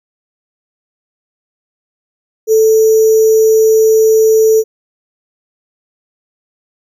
sine tone with sample-and-hold, 440 Hz, A4, in tune, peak -5 dBFS, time 2.47-4.64 s, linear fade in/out 50 ms, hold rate 6300 Hz, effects none

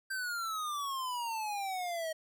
square exponential sweep, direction down, 1574 to 629 Hz, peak -35 dBFS, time 0.1-2.13 s, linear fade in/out 10 ms, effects none

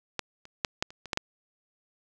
clicks, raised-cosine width 0.2 ms, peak -12 / -30 / -8 / -9 / -29 / -24 / -11 / -9 dBFS, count 8, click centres 0.193 / 0.454 / 0.648 / 0.825 / 0.905 / 1.057 / 1.132 / 1.174 s, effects none

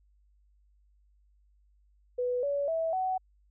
sine tone with pitch steps, 494.3 / 567.8 / 652.2 / 749.2 Hz, B4 / C#5 / E5 / F#5, +1 / +41 / -19 / +21 cents, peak -27 dBFS, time 2.18-3.18 s, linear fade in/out 10 ms, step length 250 ms, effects added 50 Hz sine -62 dBFS peak until 3.5 s

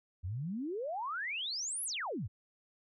sine exponential two-way sweep, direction up then down, 81.4 to 11530 to 81.4 Hz, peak -35 dBFS, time 0.23-2.28 s, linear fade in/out 20 ms, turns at 1.84 s, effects none

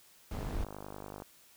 brown noise, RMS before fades -36 dBFS, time 0.31-0.64 s, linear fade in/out 2 ms
click train, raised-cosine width 1 ms, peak -29 dBFS, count 45, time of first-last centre 0.35-1.221 s, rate 50.5 Hz
effects white hiss -61 dBFS RMS until 1.56 s

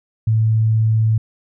sine tone, 110.6 Hz, A2, 9 cents sharp, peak -12 dBFS, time 0.27-1.18 s, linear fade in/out 5 ms, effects none

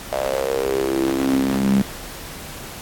sawtooth tone with high-pass filter sweep, 67.1 Hz, C2, 44 cents sharp, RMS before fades -20 dBFS, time 0.12-1.82 s, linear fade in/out 5 ms, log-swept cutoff 630 to 190 Hz, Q 7.6, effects pink hiss -35 dBFS RMS until 2.81 s + AAC 64 kbps

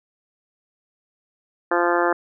harmonic tone, 173.6 Hz, F3, 10 cents flat, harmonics 2 / 3 / 4 / 5 / 6 / 7 / 8 / 9 / 10, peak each -22 / -24 / -25 / -26 / -27 / -27 / -28 / -29 / -29 dBFS, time 1.71-2.13 s, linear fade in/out 5 ms, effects none

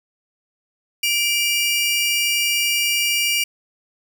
sawtooth tone pair together, 2349 / 2845 Hz, D7 / F7, 0 / +31 cents, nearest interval minor third, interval 331 cents, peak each -17 dBFS, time 1.03-3.44 s, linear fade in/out 5 ms, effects none

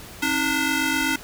15% pulse ring-modulated tone, 587.3 Hz, D5, in tune, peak -11 dBFS, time 0.22-1.16 s, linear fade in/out 5 ms, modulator 857 Hz, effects pink hiss -41 dBFS RMS until 1.23 s

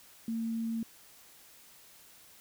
sine tone, 227.1 Hz, A#3, 45 cents flat, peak -31 dBFS, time 0.28-0.83 s, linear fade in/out 2 ms, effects white hiss -57 dBFS RMS until 2.4 s

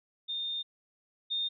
sine tone pair in turn, 3638 / 3652 Hz, A#7 / A#7, -43 / -36 cents, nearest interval unison, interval 7 cents, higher second, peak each -32 / -29 dBFS, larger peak second, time 0.28-0.63 / 1.3-1.49 s, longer first, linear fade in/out 20 ms, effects none

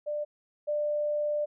sine tone pair in turn, 594 / 594 Hz, D5 / D5, +20 / +20 cents, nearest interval unison, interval 0 cents, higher neither, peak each -29 / -26 dBFS, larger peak second, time 0.06-0.25 / 0.67-1.46 s, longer second, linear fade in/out 20 ms, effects none

